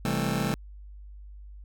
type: chord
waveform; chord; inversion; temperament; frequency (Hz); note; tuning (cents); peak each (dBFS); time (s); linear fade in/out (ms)
sawtooth; A minor seventh; first; just; 132 / 165 / 198 / 220; C3 / E3 / G3 / A3; +16 / +2 / +18 / 0; -27; 0.05-0.54; 0
effects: added 50 Hz sine -42 dBFS peak until 1.64 s